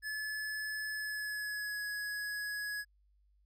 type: tone with pitch glide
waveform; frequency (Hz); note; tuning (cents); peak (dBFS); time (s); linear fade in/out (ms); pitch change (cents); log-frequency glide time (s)
square; 1721 to 1676.8; A6 to G#6; -39 to +16; -37; 0.02-2.85; 50; -45; 0.92-1.85
effects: added 50 Hz sine -66 dBFS peak until 3.45 s